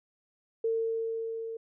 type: tone with level ramp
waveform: sine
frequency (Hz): 452.5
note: A4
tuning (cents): +48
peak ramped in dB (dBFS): -25 to -35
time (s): 0.64-1.57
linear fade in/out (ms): 5
effects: none